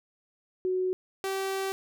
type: tone pair in turn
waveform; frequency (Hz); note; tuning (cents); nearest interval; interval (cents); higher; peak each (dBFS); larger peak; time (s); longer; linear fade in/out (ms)
sine / sawtooth; 370 / 386.5; F#4 / G4; 0 / -24; minor second; 76; second; -25; neither; 0.65-0.93 / 1.24-1.72; second; 0
effects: none